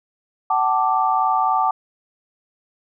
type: chord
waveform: sine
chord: D major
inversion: first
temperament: equal with one note detuned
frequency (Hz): 756.4 / 880 / 1174.7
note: F#5 / A5 / D6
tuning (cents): +38 / 0 / 0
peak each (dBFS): -20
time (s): 0.5-1.71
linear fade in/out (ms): 5
effects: none